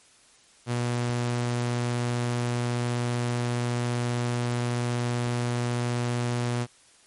sawtooth tone, 121 Hz, B2, 35 cents flat, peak -21 dBFS, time 0.66-6.67 s, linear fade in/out 50 ms, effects white hiss -57 dBFS RMS until 7.06 s + MP3 48 kbps

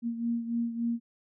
sine beating tone pair, 233.1 / 236.6 Hz, A#3 / A#3, 0 / +26 cents, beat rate 3.5 Hz, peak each -29 / -35 dBFS, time 0.02-1 s, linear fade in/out 50 ms, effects none

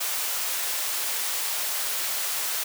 white high-pass noise, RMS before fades -28 dBFS, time 0-2.64 s, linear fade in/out 10 ms, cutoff 570 Hz, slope 12 dB/octave, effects none

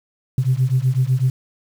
sine beating tone pair, 125.3 / 133.3 Hz, B2 / C3, +25 / +33 cents, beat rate 8 Hz, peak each -17 dBFS, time 0.38-1.3 s, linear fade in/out 2 ms, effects tanh soft clip ceiling -8 dBFS + 7-bit

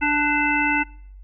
harmonic tone with a mistuned harmonic, 293.7 Hz, D4, in tune, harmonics 1 / 3 / 5 / 7 / 9, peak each -24 / -24 / -24 / -24 / -24 dBFS, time 0.01-0.84 s, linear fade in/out 20 ms, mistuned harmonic 5, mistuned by +25 cents, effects noise-tail reverb RT60 0.6 s tail -24 dB re dry + added 48 Hz sine -39 dBFS peak until 1.23 s

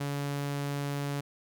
sawtooth tone, 142.3 Hz, C#3, 46 cents sharp, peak -27 dBFS, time 0-1.21 s, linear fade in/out 10 ms, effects none

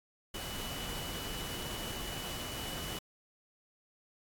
sine tone in noise, 2960 Hz, F#7, in tune, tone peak -45 dBFS, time 0.34-2.99 s, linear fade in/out 5 ms, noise pink, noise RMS -41 dBFS, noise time 0.34-2.99 s, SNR -7 dB, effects AAC 64 kbps

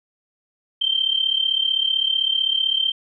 sine tone with amplitude modulation, 3135 Hz, G7, 1 cent flat, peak -14 dBFS, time 0.81-2.92 s, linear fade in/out 10 ms, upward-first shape sine, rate 35.7 Hz, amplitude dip 80%, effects none

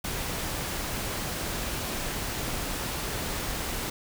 pink noise, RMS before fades -32 dBFS, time 0.04-3.9 s, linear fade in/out 5 ms, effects none

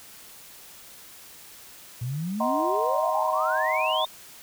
sine exponential sweep, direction up, 114.3 to 3684 Hz, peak -27 dBFS, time 2.01-4.06 s, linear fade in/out 10 ms
sine chord, C half-diminished seventh, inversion first, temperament just, 627.9 / 753.5 / 941.9 / 1046.5 Hz, Eb5 / Gb5 / Bb5 / C6, +16 / +31 / +18 / 0 cents, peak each -27 / -30 / -29 / -28 dBFS, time 2.4-4.05 s, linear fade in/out 5 ms
effects white hiss -47 dBFS RMS until 4.42 s

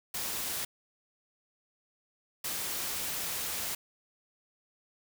white noise bursts at uneven times, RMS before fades -35 dBFS, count 2, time 0.14-0.65 / 2.44-3.75 s, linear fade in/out 5 ms, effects none

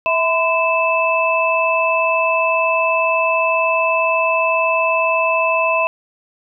sine tone cluster, 653 / 1014 / 2628 Hz, E5 / B5 / E7, -17 / +45 / -6 cents, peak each -18 dBFS, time 0.06-5.87 s, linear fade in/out 0 ms, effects none

